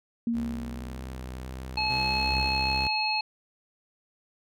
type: tone with exponential decay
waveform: sine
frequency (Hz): 233.1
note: A#3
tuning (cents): 0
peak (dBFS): -23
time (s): 0.27-1.52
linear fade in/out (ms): 2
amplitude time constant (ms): 270
type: tone with vibrato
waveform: sawtooth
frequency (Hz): 64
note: C2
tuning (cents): -38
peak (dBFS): -32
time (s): 0.33-2.52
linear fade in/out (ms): 50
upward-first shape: square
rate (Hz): 1.8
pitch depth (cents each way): 16
type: harmonic tone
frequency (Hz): 858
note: A5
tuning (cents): -44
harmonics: 1 / 3 / 5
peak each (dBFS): -29 / -29 / -29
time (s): 1.77-3.21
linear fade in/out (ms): 5
type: tone with pitch glide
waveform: sawtooth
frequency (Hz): 65 to 66.14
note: C2 to C2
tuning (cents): -11 to +19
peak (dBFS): -27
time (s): 1.9-2.88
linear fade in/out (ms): 10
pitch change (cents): +30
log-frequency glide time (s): 2.13-2.46
effects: none